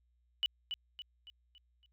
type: tone with echo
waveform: sine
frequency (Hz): 2960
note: F#7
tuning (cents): 0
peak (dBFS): -28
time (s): 0.43-0.46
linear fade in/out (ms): 0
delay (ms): 280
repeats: 5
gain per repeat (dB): -7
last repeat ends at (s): 1.86
effects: added 60 Hz sine -70 dBFS peak until 1.92 s